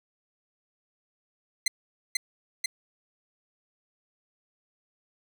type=tone with echo; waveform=15% pulse; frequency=2070 Hz; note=C7; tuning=19 cents flat; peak=-15 dBFS; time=1.66-1.68 s; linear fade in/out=5 ms; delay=490 ms; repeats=2; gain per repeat=-2 dB; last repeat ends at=2.66 s; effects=none